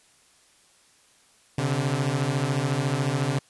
sawtooth beating tone pair, 130 / 144 Hz, C3 / D3, -11 / -34 cents, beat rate 14 Hz, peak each -22 dBFS, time 1.58-3.39 s, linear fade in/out 5 ms, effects white hiss -59 dBFS RMS until 3.49 s + resampled to 24000 Hz

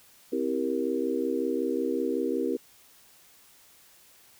sine chord, C dominant seventh, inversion none, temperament just, 261.6 / 327 / 392.4 / 470.9 Hz, C4 / E4 / G4 / Bb4, 0 / -14 / +2 / +18 cents, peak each -31 dBFS, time 0.32-2.57 s, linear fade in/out 10 ms, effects white hiss -57 dBFS RMS until 4.39 s

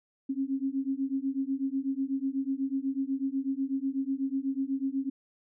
sine beating tone pair, 266.3 / 274.4 Hz, C4 / C#4, +31 / -17 cents, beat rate 8.1 Hz, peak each -31 dBFS, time 0.29-5.1 s, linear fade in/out 10 ms, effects none

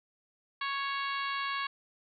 harmonic tone, 554.4 Hz, C#5, in tune, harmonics 2 / 3 / 4 / 5 / 6 / 7 / 8, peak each -34 / -38 / -40 / -42 / -44 / -45 / -46 dBFS, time 0.61-1.67 s, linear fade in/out 5 ms, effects none

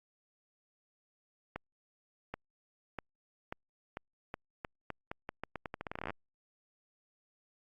accelerating click train, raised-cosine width 0.5 ms, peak -23 dBFS, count 26, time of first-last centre 1.56-6.105 s, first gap 780 ms, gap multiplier 0.83, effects Opus 48 kbps

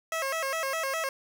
15% pulse tone with vibrato, 592 Hz, D5, 14 cents sharp, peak -22 dBFS, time 0.12-1.09 s, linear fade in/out 2 ms, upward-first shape square, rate 4.9 Hz, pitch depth 160 cents each way, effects none

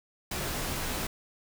pink noise with comb filter, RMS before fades -33 dBFS, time 0.31-1.07 s, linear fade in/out 5 ms, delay 18 ms, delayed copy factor -0.5, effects none

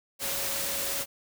sine tone in noise, 555 Hz, C#5, 2 cents sharp, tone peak -41 dBFS, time 0.19-1.06 s, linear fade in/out 50 ms, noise white, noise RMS -31 dBFS, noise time 0.19-1.06 s, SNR -13 dB, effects none

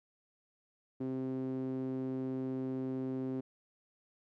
sawtooth tone with band-pass filter, 130.81 Hz, C3, in tune, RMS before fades -37 dBFS, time 1-3.41 s, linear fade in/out 10 ms, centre 310 Hz, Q 4.5, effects none

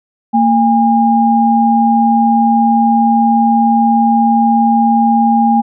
sine tone pair together, 229.2 / 812.5 Hz, A#3 / G#5, -29 / -38 cents, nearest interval octave + minor seventh, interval 2191 cents, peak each -10 dBFS, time 0.33-5.62 s, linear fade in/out 20 ms, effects none

